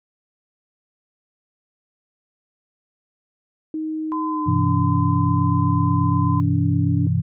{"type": "tone with pitch glide", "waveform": "sine", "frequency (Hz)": [313.3, 287.3], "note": ["D#4", "D4"], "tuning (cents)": [12, -38], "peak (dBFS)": -23, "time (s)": [3.74, 7.07], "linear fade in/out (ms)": 2, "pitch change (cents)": -150, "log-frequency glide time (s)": [4.29, 4.71]}
{"type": "tone", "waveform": "sine", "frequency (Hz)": 1022, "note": "C6", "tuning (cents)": -41, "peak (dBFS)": -24, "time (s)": [4.12, 6.4], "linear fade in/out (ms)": 0}
{"type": "chord", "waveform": "sine", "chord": "E minor", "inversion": "first", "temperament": "equal with one note detuned", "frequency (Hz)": [98, 126.21, 164.81], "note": ["G2", "B2", "E3"], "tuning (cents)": [0, 38, 0], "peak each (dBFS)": -21, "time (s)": [4.46, 7.22], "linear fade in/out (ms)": 20}
{"effects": []}